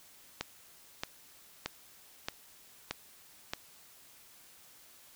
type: click train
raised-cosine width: 0.2 ms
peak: -16 dBFS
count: 6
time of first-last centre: 0.41-3.535 s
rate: 1.6 Hz
effects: white hiss -58 dBFS RMS until 5.15 s